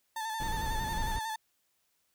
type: tone with vibrato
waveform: 35% pulse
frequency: 883 Hz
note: A5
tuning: 6 cents sharp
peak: -32 dBFS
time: 0.16-1.36 s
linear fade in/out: 5 ms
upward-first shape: square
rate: 11 Hz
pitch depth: 33 cents each way
type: noise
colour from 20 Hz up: brown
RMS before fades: -35 dBFS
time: 0.4-1.19 s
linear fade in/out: 2 ms
effects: white hiss -75 dBFS RMS until 2.14 s